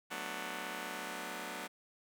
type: chord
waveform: 5% pulse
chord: B minor seventh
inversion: second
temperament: just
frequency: 185.21 / 222.2 / 246.9 / 296.3 Hz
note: F#3 / A3 / B3 / D4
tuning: +2 / +17 / 0 / +15 cents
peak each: -35 / -36 / -35 / -34 dBFS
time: 0.1-1.68 s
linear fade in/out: 20 ms
effects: none